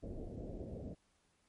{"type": "low-pass noise", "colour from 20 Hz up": "pink", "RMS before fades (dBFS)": -45, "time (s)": [0.02, 0.95], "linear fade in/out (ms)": 20, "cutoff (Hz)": 640, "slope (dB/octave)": 48, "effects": ["pink hiss -75 dBFS RMS until 1.48 s", "MP3 48 kbps"]}